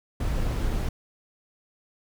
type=noise; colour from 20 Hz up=brown; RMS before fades=-26 dBFS; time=0.2-0.89 s; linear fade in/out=5 ms; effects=none